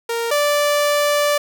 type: tone pair in turn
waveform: sawtooth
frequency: 464.4 / 585.1 Hz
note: A#4 / D5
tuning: -7 / -7 cents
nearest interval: major third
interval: 400 cents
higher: second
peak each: -16 / -11 dBFS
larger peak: second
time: 0.09-0.31 / 0.31-1.38 s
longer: second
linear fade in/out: 5 ms
effects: none